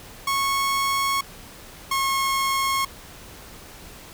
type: tone pair in turn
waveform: sawtooth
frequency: 1100 / 1085.5 Hz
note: C#6 / C#6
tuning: -14 / -37 cents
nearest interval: unison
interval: 23 cents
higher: first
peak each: -17 dBFS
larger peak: neither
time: 0.27-1.21 / 1.91-2.85 s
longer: neither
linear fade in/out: 5 ms
effects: pink hiss -43 dBFS RMS until 4.13 s